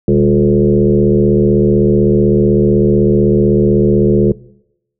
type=tone with frequency modulation; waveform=sine; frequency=277.2 Hz; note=C#4; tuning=in tune; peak=-7 dBFS; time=0.08-4.32 s; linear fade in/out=2 ms; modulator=75.9 Hz; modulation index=2.4; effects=noise-tail reverb RT60 0.8 s tail -21 dB re dry